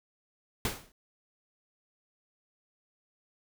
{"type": "noise with exponential decay", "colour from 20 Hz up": "pink", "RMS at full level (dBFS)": -28, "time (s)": [0.65, 0.92], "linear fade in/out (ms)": 2, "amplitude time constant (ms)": 58, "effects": []}